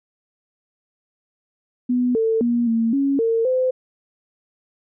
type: tone with pitch steps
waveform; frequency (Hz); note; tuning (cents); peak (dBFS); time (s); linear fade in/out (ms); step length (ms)
sine; 247.6 / 447.3 / 238.1 / 227.8 / 276.9 / 455 / 513; B3 / A4 / A#3 / A#3 / C#4 / A#4 / C5; +5 / +28 / +37 / -40 / -2 / -42 / -34; -16; 1.89-3.71; 10; 260
effects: none